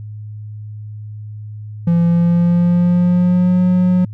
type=tone with pitch glide; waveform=triangle; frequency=170.2 to 181.37 Hz; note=F3 to F#3; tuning=-44 to -34 cents; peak=-8 dBFS; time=1.87-4.05 s; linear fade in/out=5 ms; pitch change=+110 cents; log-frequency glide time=2.07-3.61 s; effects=added 106 Hz sine -27 dBFS peak until 4.13 s